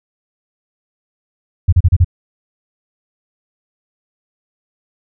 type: tone bursts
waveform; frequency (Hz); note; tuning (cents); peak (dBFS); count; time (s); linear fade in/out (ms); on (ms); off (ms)
sine; 88.2; F2; +18; -5; 5; 1.68-2.046; 10; 46; 34
effects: none